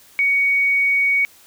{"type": "tone", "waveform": "sine", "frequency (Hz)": 2240, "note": "C#7", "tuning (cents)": 18, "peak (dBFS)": -14, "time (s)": [0.19, 1.25], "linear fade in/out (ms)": 0, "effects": ["white hiss -49 dBFS RMS until 1.46 s"]}